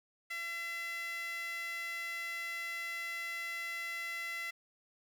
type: tone with high-pass filter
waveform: sawtooth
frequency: 675 Hz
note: E5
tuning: 41 cents sharp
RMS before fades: -40 dBFS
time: 0.3-4.51 s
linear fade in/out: 10 ms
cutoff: 1900 Hz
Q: 5
effects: none